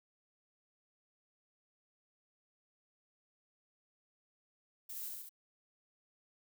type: noise with echo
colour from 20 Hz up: violet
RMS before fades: -45 dBFS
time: 4.89-5.09 s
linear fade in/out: 10 ms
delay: 68 ms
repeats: 3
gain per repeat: -2 dB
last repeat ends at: 5.294 s
effects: none